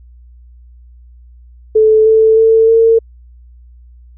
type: tone with pitch steps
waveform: sine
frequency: 435.7 / 441.5 / 447.4 / 453.4 Hz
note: A4 / A4 / A4 / A#4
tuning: -17 / +6 / +29 / -48 cents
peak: -5 dBFS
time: 1.75-2.99 s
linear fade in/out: 10 ms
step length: 310 ms
effects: added 60 Hz sine -37 dBFS peak until 4.17 s